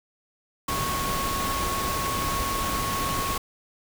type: tone in noise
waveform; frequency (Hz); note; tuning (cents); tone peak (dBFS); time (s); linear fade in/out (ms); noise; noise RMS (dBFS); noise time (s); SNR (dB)
sine; 1100; C#6; -14; -28; 0.68-3.38; 5; pink; -29; 0.68-3.38; -2
effects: none